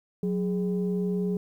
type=tone pair together; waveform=sine; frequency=183.2 / 415.3 Hz; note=F#3 / G#4; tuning=-17 / 0 cents; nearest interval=octave + major second; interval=1417 cents; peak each=-25 / -29 dBFS; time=0.23-1.37 s; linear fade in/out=2 ms; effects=tanh soft clip ceiling -18 dBFS + 10-bit